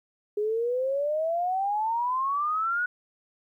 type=exponential sweep; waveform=sine; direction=up; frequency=410.9 to 1480 Hz; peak=-24 dBFS; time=0.37-2.86 s; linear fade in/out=5 ms; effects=11-bit